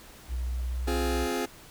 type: tone with pitch glide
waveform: sine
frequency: 61.7 to 62.78 Hz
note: B1 to B1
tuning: -1 to +29 cents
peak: -28 dBFS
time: 0.28-1.28 s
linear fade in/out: 50 ms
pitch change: +30 cents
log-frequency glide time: 0.64-0.96 s
type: chord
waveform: sawtooth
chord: F minor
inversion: second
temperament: just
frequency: 261.9 / 349.2 / 419.1 Hz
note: C4 / F4 / Ab4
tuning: +2 / 0 / +16 cents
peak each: -28 dBFS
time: 0.87-1.46 s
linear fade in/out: 10 ms
effects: pink hiss -50 dBFS RMS until 1.7 s